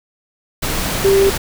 sine tone in noise, 392 Hz, G4, in tune, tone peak -9 dBFS, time 1.04-1.3 s, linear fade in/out 10 ms, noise pink, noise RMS -20 dBFS, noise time 0.62-1.38 s, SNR +8 dB, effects none

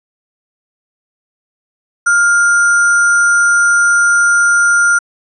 sine tone with sample-and-hold, 1407 Hz, F6, 12 cents sharp, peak -7 dBFS, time 2.06-4.99 s, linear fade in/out 10 ms, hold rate 7350 Hz, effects resampled to 24000 Hz

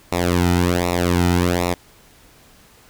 sawtooth tone with flanger, 88.1 Hz, F2, 16 cents sharp, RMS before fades -18 dBFS, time 0.12-1.74 s, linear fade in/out 5 ms, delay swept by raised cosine 0.63 to 1.83 ms, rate 1.3 Hz, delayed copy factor -0.9, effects pink hiss -50 dBFS RMS until 2.89 s

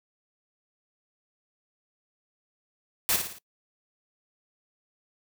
white noise with echo, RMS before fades -24 dBFS, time 3.09-3.16 s, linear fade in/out 0 ms, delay 56 ms, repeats 4, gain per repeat -6 dB, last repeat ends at 3.384 s, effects noise-tail reverb RT60 0.1 s tail -21 dB re dry

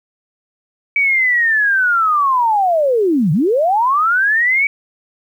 sine linear two-way sweep, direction down then up, 2291 to 138.59 to 2291 Hz, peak -11 dBFS, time 0.96-4.67 s, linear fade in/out 2 ms, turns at 3.32 s, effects 8-bit

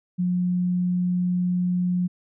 sine tone, 179.3 Hz, F3, 46 cents sharp, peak -20 dBFS, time 0.18-2.08 s, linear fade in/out 20 ms, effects none

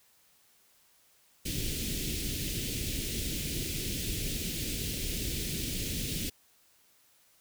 pink band-stop noise, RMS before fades -34 dBFS, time 1.45-6.3 s, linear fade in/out 10 ms, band 390 to 2500 Hz, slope 24 dB/octave, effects white hiss -65 dBFS RMS until 7.4 s

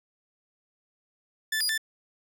sawtooth tone with pitch steps, 1756 / 4886 / 1765 Hz, A6 / D#8 / A6, -4 / -32 / +5 cents, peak -22 dBFS, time 1.52-1.778 s, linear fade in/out 5 ms, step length 86 ms, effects none

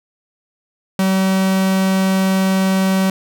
45% pulse tone, 190.5 Hz, G3, 49 cents flat, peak -13 dBFS, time 0.99-3.1 s, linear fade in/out 2 ms, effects none

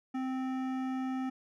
sine tone with hard clipping, 260.5 Hz, C4, 7 cents flat, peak -34 dBFS, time 0.14-1.3 s, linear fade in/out 10 ms, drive 14 dB, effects none

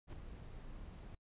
brown noise with ADSR envelope, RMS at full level -43 dBFS, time 0.07-1.15 s, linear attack 59 ms, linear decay 3 ms, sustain -7 dB, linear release 4 ms, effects noise-tail reverb RT60 0.1 s tail -25 dB re dry + resampled to 8000 Hz

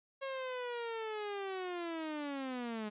sawtooth linear sweep, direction down, 546 to 207.7 Hz, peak -34 dBFS, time 0.21-2.9 s, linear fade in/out 20 ms, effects resampled to 8000 Hz

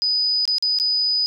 sine tone with dropouts, 4978 Hz, D#8, in tune, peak -17 dBFS, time 0.02-1.26 s, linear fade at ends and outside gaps 0 ms, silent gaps 0.454-0.477 / 0.583-0.625 / 0.787-0.799 s, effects none

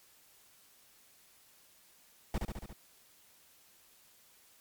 brown noise with echo, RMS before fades -32 dBFS, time 2.34-2.38 s, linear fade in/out 2 ms, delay 70 ms, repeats 5, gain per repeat -3 dB, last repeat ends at 2.73 s, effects white hiss -63 dBFS RMS until 4.6 s + MP3 96 kbps

